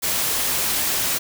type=noise; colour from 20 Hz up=white; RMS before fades=-22 dBFS; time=0.02-1.19 s; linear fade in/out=20 ms; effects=none